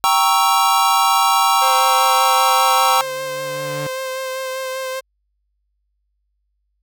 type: chord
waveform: square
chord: G diminished seventh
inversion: none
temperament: equal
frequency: 784 / 932.3 / 1108.7 / 1318.5 Hz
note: G5 / Bb5 / Db6 / Fb6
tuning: 0 / 0 / 0 / 0 cents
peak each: -19 dBFS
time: 0.04-3.01 s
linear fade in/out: 0 ms
type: tone with vibrato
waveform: sawtooth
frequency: 523.3 Hz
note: C5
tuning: in tune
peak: -19 dBFS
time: 1.61-5.01 s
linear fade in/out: 20 ms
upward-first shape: sine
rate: 5.1 Hz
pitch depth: 17 cents each way
type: tone with exponential growth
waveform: sawtooth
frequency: 146.2 Hz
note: D3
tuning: 7 cents flat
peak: -21 dBFS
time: 2.35-3.87 s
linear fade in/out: 5 ms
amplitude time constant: 330 ms
effects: added 50 Hz sine -66 dBFS peak until 6.82 s